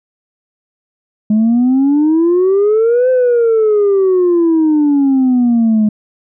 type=exponential two-way sweep; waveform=sine; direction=up then down; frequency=209.9 to 517 to 209.9 Hz; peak=-6 dBFS; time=1.3-5.89 s; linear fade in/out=5 ms; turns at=3.1 s; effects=tanh soft clip ceiling -6 dBFS